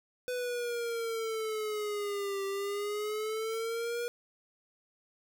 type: exponential two-way sweep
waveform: square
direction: down then up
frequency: 500 to 391.4 to 480.1 Hz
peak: -33 dBFS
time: 0.28-4.08 s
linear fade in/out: 0 ms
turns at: 2.45 s
effects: none